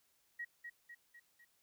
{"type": "tone with echo", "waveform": "sine", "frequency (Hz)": 1900, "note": "A#6", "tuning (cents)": 33, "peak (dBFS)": -40, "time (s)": [0.39, 0.45], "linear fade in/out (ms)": 10, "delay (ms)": 250, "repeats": 4, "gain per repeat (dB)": -5, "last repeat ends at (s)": 1.45, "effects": ["white hiss -75 dBFS RMS until 1.62 s"]}